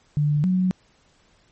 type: tone pair in turn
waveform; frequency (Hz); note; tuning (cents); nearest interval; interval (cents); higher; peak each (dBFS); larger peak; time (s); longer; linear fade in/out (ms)
sine; 147.8 / 184.51; D3 / F#3; +11 / -5; major third; 384; second; -17; neither; 0.17-0.44 / 0.44-0.71; neither; 0
effects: pink hiss -60 dBFS RMS until 1.51 s + MP3 32 kbps